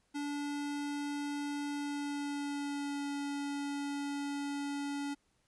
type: tone with pitch glide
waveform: square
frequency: 288.7 to 284.2 Hz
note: D4 to C#4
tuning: -30 to +43 cents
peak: -36 dBFS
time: 0.14-5.15 s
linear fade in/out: 20 ms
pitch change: -27 cents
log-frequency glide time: 1.72-3.06 s
effects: pink hiss -75 dBFS RMS until 5.47 s + resampled to 24000 Hz